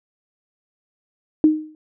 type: tone with exponential decay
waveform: sine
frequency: 309.4 Hz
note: D#4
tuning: 10 cents flat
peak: -7 dBFS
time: 1.44-1.75 s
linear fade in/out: 1 ms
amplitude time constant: 67 ms
effects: none